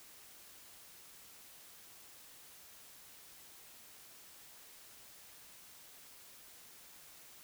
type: silence
effects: white hiss -57 dBFS RMS until 7.43 s